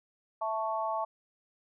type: chord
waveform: sine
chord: A major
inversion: second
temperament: equal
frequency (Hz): 659.3 / 880 / 1108.7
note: E5 / A5 / C#6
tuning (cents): 0 / 0 / 0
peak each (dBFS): -34 / -33 / -35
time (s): 0.41-1.05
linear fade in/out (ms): 10
effects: none